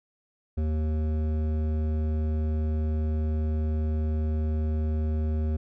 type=tone with hard clipping; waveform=triangle; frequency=77.5 Hz; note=D#2; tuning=6 cents flat; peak=-26 dBFS; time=0.57-5.57 s; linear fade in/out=10 ms; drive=16 dB; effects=none